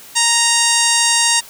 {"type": "harmonic tone", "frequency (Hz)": 932.3, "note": "A#5", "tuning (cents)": 0, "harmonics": [1, 2, 3, 4, 5, 6, 7, 8, 9, 10], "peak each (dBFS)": [-21, -21, -21, -21, -21, -21, -21, -21, -21, -21], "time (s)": [0.15, 1.41], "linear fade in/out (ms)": 20, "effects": ["white hiss -39 dBFS RMS until 1.49 s"]}